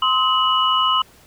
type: tone cluster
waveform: sine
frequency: 1041 / 1274 / 2945 Hz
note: C6 / D#6 / F#7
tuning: -9 / +41 / -9 cents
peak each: -19 dBFS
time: 0.02-1.02 s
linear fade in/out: 5 ms
effects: pink hiss -50 dBFS RMS until 1.26 s